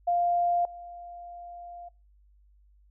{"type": "tone with level steps", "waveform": "sine", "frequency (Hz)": 698.5, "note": "F5", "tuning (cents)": 0, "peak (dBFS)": [-22, -40], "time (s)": [0.07, 1.89], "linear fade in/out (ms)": 10, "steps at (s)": 0.65, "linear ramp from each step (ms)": 2, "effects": ["noise-tail reverb RT60 0.3 s tail -24 dB re dry", "added 50 Hz sine -57 dBFS peak until 2.9 s"]}